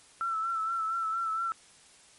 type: tone with vibrato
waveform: sine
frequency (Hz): 1333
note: E6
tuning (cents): +19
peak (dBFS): -28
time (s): 0.21-1.52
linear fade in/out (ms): 0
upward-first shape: sine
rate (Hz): 4.3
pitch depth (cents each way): 41
effects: white hiss -57 dBFS RMS until 2.18 s + MP3 48 kbps